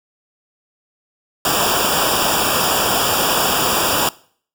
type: noise with comb filter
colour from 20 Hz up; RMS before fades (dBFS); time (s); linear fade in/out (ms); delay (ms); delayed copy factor
pink; -17; 1.45-4.09; 2; 0.48; -1
effects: noise-tail reverb RT60 0.5 s tail -21 dB re dry